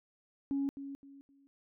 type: tone with echo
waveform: sine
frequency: 277.2 Hz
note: C#4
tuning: in tune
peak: -29 dBFS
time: 0.51-0.69 s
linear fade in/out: 0 ms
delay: 260 ms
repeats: 3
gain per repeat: -11 dB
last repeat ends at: 1.47 s
effects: tanh soft clip ceiling -26 dBFS